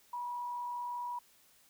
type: tone with frequency modulation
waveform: sine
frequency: 970 Hz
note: B5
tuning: 31 cents flat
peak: -36 dBFS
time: 0.13-1.19 s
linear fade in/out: 5 ms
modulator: 45 Hz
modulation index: 0.33
effects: white hiss -65 dBFS RMS until 1.69 s